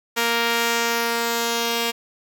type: tone pair together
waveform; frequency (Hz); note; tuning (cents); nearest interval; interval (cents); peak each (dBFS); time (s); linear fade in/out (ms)
5% pulse; 233.1 / 466.1; A#3 / A#4; 0 / 0; octave; 1200; -12; 0.16-1.92; 20
effects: none